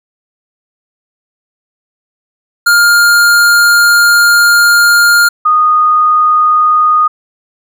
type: tone pair in turn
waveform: square / sine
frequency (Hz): 1408 / 1234.8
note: F6 / D#6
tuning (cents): +14 / -14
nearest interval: major second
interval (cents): 228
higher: first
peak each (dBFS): -5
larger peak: neither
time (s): 2.66-5.29 / 5.45-7.08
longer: first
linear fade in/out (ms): 10
effects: none